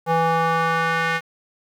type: tone with band-pass filter sweep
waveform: square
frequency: 164.81 Hz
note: E3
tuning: in tune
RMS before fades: -20 dBFS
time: 0.06-1.21 s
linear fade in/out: 50 ms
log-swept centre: 790 to 1800 Hz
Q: 1.9
effects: 8-bit